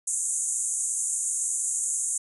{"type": "band-pass noise", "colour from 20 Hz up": "pink", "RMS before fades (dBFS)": -28, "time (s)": [0.07, 2.18], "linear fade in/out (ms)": 5, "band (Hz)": [6600, 10000], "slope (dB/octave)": 96, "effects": []}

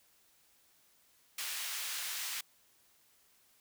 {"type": "high-pass noise", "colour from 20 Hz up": "pink", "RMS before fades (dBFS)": -39, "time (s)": [1.38, 2.41], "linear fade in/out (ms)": 5, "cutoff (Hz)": 2000, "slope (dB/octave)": 12, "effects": ["white hiss -68 dBFS RMS until 3.6 s"]}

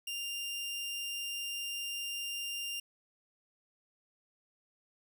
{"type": "tone", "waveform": "sawtooth", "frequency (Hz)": 2795, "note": "F7", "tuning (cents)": 1, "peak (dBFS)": -33, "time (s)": [0.07, 2.8], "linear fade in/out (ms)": 5, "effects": []}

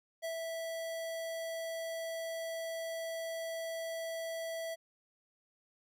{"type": "tone with ADSR envelope", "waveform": "square", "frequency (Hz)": 657, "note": "E5", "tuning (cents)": -6, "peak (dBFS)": -36, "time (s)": [0.22, 4.76], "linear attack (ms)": 27, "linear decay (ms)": 95, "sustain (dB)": -2, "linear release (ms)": 28, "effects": []}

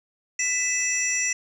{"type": "tone cluster", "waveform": "sine", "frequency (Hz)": [1994, 2621, 5700, 5990, 7230], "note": ["B6", "E7", "F8", "F#8", "A8"], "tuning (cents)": [16, -11, 34, 20, 46], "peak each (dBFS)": -28, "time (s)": [0.39, 1.33], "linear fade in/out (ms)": 5, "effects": ["tanh soft clip ceiling -13 dBFS"]}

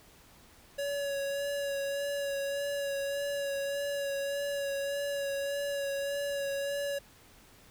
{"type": "tone with vibrato", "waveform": "square", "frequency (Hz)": 562, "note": "C#5", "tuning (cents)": 24, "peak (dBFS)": -32, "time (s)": [0.78, 6.99], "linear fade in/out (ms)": 10, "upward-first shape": "sine", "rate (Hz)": 1.7, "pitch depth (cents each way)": 20, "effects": ["pink hiss -58 dBFS RMS until 7.7 s"]}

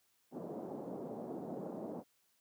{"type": "band-pass noise", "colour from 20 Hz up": "pink", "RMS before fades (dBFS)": -44, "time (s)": [0.31, 2.04], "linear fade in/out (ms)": 50, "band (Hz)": [180, 720], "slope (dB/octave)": 24, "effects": ["white hiss -75 dBFS RMS until 2.4 s", "high-pass 60 Hz 12 dB/octave"]}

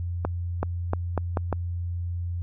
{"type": "accelerating click train", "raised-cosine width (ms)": 1, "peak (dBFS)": -11, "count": 6, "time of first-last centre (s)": [0.25, 1.527], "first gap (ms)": 380, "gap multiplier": 0.8, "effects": ["added 87 Hz sine -27 dBFS peak until 2.42 s"]}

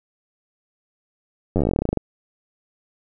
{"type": "slowing click train", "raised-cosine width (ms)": 2, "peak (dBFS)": -7, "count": 19, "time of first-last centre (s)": [1.56, 1.973], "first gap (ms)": 10, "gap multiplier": 1.09, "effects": []}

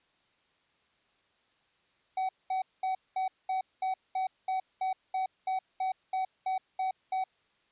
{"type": "tone bursts", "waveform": "triangle", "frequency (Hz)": 755, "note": "F#5", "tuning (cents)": 35, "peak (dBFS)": -26, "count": 16, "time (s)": [2.17, 7.24], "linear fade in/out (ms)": 5, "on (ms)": 120, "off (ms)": 210, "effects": ["white hiss -70 dBFS RMS until 7.71 s", "resampled to 8000 Hz"]}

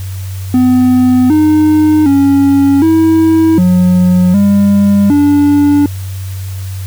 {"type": "tone with pitch steps", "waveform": "triangle", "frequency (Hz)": [252.5, 306.9, 277.8, 323, 180.9, 201.1, 289.3], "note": ["B3", "D#4", "C#4", "E4", "F#3", "G3", "D4"], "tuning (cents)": [39, -24, 4, -35, -39, 44, -26], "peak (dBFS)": -3, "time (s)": [0.54, 5.86], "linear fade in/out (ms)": 2, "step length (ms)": 760, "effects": ["added 95 Hz sine -18 dBFS peak until 6.86 s", "white hiss -34 dBFS RMS until 6.86 s"]}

